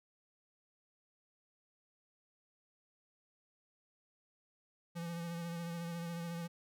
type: tone with vibrato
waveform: square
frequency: 169.6 Hz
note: E3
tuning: 50 cents sharp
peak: -40 dBFS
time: 4.95-6.48 s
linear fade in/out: 20 ms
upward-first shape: sine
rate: 14 Hz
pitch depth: 27 cents each way
effects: none